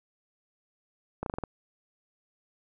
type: slowing click train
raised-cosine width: 1 ms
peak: -18 dBFS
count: 6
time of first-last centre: 1.23-1.437 s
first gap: 32 ms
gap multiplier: 1.13
effects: none